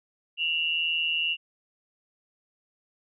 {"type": "tone pair together", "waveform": "sine", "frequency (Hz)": [2730, 2892], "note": ["F7", "F#7"], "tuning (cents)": [-40, -40], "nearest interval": "minor second", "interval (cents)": 100, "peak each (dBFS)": -27, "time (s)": [0.37, 1.37], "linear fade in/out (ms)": 50, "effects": []}